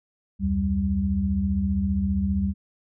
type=tone cluster; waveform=sine; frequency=71.4 / 86.5 / 195.8 Hz; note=D2 / F2 / G3; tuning=-48 / -16 / -2 cents; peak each=-27 / -28 / -23 dBFS; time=0.39-2.54 s; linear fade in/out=50 ms; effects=none